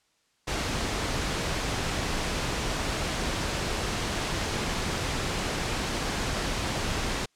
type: noise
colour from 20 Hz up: pink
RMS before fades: -29 dBFS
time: 0.47-7.26 s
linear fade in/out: 10 ms
effects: white hiss -69 dBFS RMS until 7.35 s + low-pass 7000 Hz 12 dB/octave